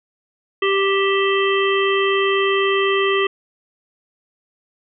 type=harmonic tone with a mistuned harmonic; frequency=392 Hz; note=G4; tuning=in tune; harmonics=1 / 3 / 5 / 7 / 8; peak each=-17 / -22 / -24 / -25 / -26 dBFS; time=0.62-3.27 s; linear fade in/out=5 ms; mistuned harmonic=7; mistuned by=-63 cents; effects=none